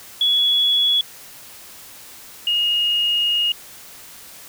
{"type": "tone pair in turn", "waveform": "sine", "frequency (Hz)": [3377, 2861], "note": ["G#7", "F7"], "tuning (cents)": [28, 41], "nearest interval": "minor third", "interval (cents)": 287, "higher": "first", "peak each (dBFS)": [-14, -16], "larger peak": "first", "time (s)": [[0.21, 1.01], [2.47, 3.52]], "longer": "second", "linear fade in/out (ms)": 2, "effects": ["white hiss -41 dBFS RMS until 4.48 s"]}